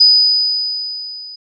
sine tone with level ramp, 4978 Hz, D#8, in tune, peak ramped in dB -4 to -30 dBFS, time 0-1.36 s, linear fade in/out 10 ms, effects none

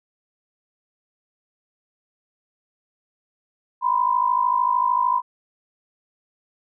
sine tone pair together, 972 / 1025.3 Hz, B5 / C6, -28 / -35 cents, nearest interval minor second, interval 93 cents, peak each -20 dBFS, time 3.81-5.22 s, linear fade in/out 50 ms, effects none

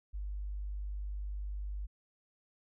sine tone, 50 Hz, G1, 35 cents sharp, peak -36 dBFS, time 0.13-1.87 s, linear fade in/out 20 ms, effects none

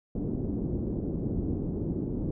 white low-pass noise, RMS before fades -31 dBFS, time 0.15-2.31 s, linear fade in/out 2 ms, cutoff 350 Hz, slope 24 dB/octave, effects none

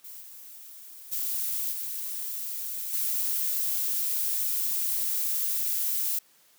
violet noise with level steps, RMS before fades -43 / -46 / -30 / -34 / -28 dBFS, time 0.04-6.19 s, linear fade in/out 5 ms, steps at 0.2 / 1.11 / 1.71 / 2.92 s, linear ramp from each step 20 ms, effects white hiss -61 dBFS RMS until 6.58 s + high-pass 150 Hz 12 dB/octave

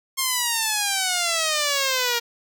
5% pulse exponential sweep, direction down, 1075 to 466.8 Hz, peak -9 dBFS, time 0.17-2.2 s, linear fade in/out 20 ms, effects none

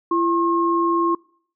sine tone pair together, 338.5 / 1074.7 Hz, E4 / C6, +46 / +46 cents, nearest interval octave + minor sixth, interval 2000 cents, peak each -19 / -19 dBFS, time 0.11-1.15 s, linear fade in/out 5 ms, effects noise-tail reverb RT60 0.6 s tail -26 dB re dry

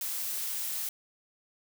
blue noise, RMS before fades -34 dBFS, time 0.01-0.89 s, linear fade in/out 2 ms, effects none

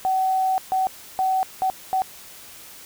sine tone bursts at uneven times, 757 Hz, F#5, 39 cents sharp, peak -18 dBFS, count 5, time 0.05-0.58 / 0.72-0.87 / 1.19-1.43 / 1.62-1.7 / 1.93-2.02 s, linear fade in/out 0 ms, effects white hiss -43 dBFS RMS until 2.85 s

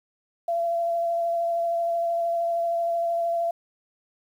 sine tone with vibrato, 679 Hz, F5, 49 cents flat, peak -22 dBFS, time 0.48-3.51 s, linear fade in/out 5 ms, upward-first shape sine, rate 13 Hz, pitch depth 13 cents each way, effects 9-bit

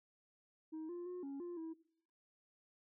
sine tone with pitch steps, 315.9 / 349.8 / 359.6 / 277 / 349.6 / 324.4 Hz, D#4 / F4 / F#4 / C#4 / F4 / E4, +26 / +3 / -49 / -1 / +2 / -28 cents, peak -40 dBFS, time 0.72-1.74 s, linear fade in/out 20 ms, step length 170 ms, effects noise-tail reverb RT60 0.6 s tail -19 dB re dry + tanh soft clip ceiling -42 dBFS

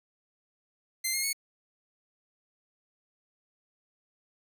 10% pulse tone with pitch steps, 2078 / 2140 / 2204 Hz, C7 / C7 / C#7, -12 / +38 / -11 cents, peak -19 dBFS, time 1.04-1.331 s, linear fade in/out 10 ms, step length 97 ms, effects none

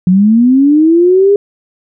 sine linear sweep, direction up, 176.3 to 410.7 Hz, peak -4 dBFS, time 0.07-1.36 s, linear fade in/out 2 ms, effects none

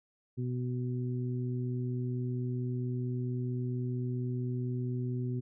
harmonic tone, 124.4 Hz, B2, 13 cents sharp, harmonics 1 / 2 / 3, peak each -32 / -38 / -42 dBFS, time 0.37-5.41 s, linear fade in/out 20 ms, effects none

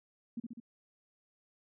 sine tone with echo, 233.1 Hz, A#3, in tune, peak -35 dBFS, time 0.37-0.4 s, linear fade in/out 5 ms, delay 67 ms, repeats 3, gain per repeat -3 dB, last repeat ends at 0.601 s, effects none

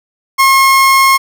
30% pulse tone, 1077 Hz, C6, 50 cents sharp, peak -3 dBFS, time 0.38-1.18 s, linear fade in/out 20 ms, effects none

